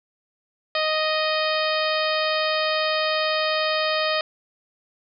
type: harmonic tone with a mistuned harmonic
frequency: 622.3 Hz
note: D#5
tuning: in tune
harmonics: 1 / 2 / 3 / 4 / 5 / 6 / 7 / 8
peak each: -24 / -27 / -29 / -30 / -31 / -32 / -32 / -33 dBFS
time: 0.75-4.21 s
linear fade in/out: 2 ms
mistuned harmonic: 8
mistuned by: -19 cents
effects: none